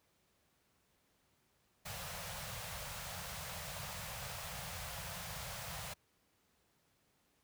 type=band-stop noise; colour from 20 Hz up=pink; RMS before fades=-44 dBFS; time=1.85-5.94 s; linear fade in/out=10 ms; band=180 to 510 Hz; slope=48 dB/octave; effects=pink hiss -75 dBFS RMS until 7.43 s + high-pass 60 Hz 12 dB/octave